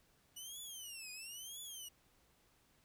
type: tone with vibrato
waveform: 15% pulse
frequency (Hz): 2925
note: F#7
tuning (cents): -21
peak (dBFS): -40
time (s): 0.36-1.89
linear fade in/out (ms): 10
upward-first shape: triangle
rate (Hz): 1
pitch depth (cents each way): 300
effects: pink hiss -72 dBFS RMS until 2.84 s